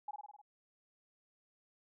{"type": "tone with echo", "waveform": "sine", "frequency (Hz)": 833, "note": "G#5", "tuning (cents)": 5, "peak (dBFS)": -38, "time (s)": [0.08, 0.11], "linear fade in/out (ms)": 5, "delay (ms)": 51, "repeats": 6, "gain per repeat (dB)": -3, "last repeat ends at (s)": 0.416, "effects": []}